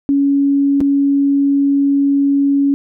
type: tone with dropouts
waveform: sine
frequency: 279.8 Hz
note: C#4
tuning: 16 cents sharp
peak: -10 dBFS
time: 0.09-2.74 s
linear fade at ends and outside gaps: 0 ms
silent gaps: 0.805-0.812 s
effects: none